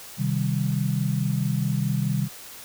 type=chord; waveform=sine; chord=C minor; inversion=none; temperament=equal; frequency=130.81 / 155.56 / 196 Hz; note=C3 / Eb3 / G3; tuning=0 / 0 / 0 cents; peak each=-25 / -26 / -27 dBFS; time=0.17-2.29 s; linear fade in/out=50 ms; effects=white hiss -42 dBFS RMS until 2.64 s